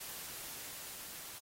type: noise with level ramp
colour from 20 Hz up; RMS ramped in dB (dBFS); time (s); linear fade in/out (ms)
white; -45 to -48; 0-1.39; 10
effects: AAC 48 kbps